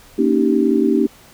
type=chord; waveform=sine; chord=Eb dominant seventh; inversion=second; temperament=just; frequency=233.3 / 280 / 311.1 / 388.9 Hz; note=Bb3 / Db4 / Eb4 / G4; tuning=+2 / +18 / 0 / -14 cents; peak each=-18 dBFS; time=0.18-1.07 s; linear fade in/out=10 ms; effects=pink hiss -46 dBFS RMS until 1.33 s